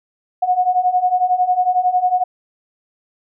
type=beating tone pair; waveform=sine; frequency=722 / 733 Hz; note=F#5 / F#5; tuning=-43 / -16 cents; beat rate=11 Hz; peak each=-18 / -15 dBFS; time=0.42-2.24 s; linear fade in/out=10 ms; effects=none